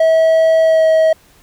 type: tone with pitch glide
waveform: triangle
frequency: 646 to 638.9 Hz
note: E5 to D#5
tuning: -35 to +46 cents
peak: -6 dBFS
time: 0-1.13 s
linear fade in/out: 5 ms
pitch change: -19 cents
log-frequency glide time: 0.62-0.85 s
effects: pink hiss -49 dBFS RMS until 1.42 s